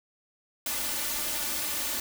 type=noise with comb filter; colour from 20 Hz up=white; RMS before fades=-31 dBFS; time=0.66-2 s; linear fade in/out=2 ms; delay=3.4 ms; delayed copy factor=+0.95; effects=none

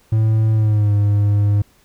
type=tone with pitch glide; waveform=triangle; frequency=110 to 102.63 Hz; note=A2 to G#2; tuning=0 to -20 cents; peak=-10 dBFS; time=0.12-1.62 s; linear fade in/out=5 ms; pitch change=-120 cents; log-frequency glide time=0.53-0.93 s; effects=pink hiss -55 dBFS RMS until 1.84 s

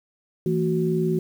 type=tone cluster; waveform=sine; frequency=165 / 226.1 / 370.1 Hz; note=E3 / A3 / F#4; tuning=+2 / +47 / 0 cents; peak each=-23 / -28 / -23 dBFS; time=0.46-1.19 s; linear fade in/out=2 ms; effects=8-bit

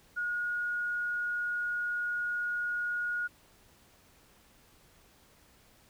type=tone; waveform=sine; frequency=1442 Hz; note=F#6; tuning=45 cents flat; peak=-30 dBFS; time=0.16-3.28 s; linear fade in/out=20 ms; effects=pink hiss -62 dBFS RMS until 5.89 s

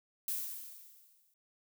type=noise with exponential decay; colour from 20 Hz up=violet; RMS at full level=-34 dBFS; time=0.28-1.34 s; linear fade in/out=2 ms; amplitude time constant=230 ms; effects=none

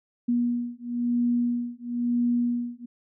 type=beating tone pair; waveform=sine; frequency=240 / 241 Hz; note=B3 / B3; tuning=-49 / -42 cents; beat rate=1 Hz; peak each=-26 dBFS; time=0.28-2.86 s; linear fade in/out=10 ms; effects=none

